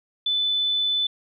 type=tone; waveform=sine; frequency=3503 Hz; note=A7; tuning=8 cents flat; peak=-20 dBFS; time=0.26-1.07 s; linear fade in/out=5 ms; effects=none